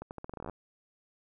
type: accelerating click train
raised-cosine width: 1 ms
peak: -26 dBFS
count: 14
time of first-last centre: 0.02-0.497 s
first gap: 89 ms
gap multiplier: 0.83
effects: none